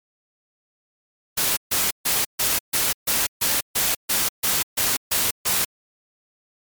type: noise bursts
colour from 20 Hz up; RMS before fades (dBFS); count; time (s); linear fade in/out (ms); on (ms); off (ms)
white; -21; 13; 1.37-5.65; 10; 200; 140
effects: MP3 96 kbps